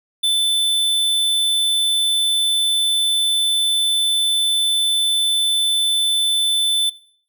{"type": "tone", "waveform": "square", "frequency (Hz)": 3520, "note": "A7", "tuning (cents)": 0, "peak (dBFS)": -15, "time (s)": [0.23, 6.9], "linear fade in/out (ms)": 10, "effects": ["noise-tail reverb RT60 0.6 s tail -22 dB re dry"]}